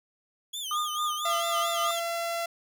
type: tone with vibrato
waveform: sawtooth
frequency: 3291 Hz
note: G#7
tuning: 16 cents flat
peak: -30 dBFS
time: 0.53-2 s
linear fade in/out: 10 ms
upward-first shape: sine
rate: 4.5 Hz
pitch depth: 150 cents each way
type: tone with tremolo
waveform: triangle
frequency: 1216 Hz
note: D#6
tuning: 40 cents flat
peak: -24 dBFS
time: 0.71-1.91 s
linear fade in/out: 2 ms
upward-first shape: sine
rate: 3.7 Hz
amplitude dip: 60%
type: tone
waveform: sawtooth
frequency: 678 Hz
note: E5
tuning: 49 cents sharp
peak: -25 dBFS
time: 1.25-2.46 s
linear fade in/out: 5 ms
effects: none